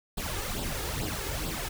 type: noise with flanger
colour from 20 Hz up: pink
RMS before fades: -33 dBFS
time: 0.17-1.69 s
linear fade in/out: 10 ms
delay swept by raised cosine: 0.23 to 2.43 ms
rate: 2.3 Hz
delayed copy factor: +0.65
effects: none